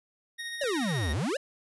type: tone with tremolo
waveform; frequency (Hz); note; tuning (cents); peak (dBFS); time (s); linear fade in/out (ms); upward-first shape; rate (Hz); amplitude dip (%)
25% pulse; 1864.7; A#6; 0; -30; 0.38-1.14; 20; sine; 14; 30
type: exponential two-way sweep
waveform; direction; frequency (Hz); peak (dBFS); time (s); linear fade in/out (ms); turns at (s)
square; down then up; 607 to 69.3 to 607; -28; 0.61-1.37; 5; 1.12
type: clicks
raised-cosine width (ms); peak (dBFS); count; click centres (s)
0.5; -39 / -30; 2; 0.636 / 0.639
effects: resampled to 24000 Hz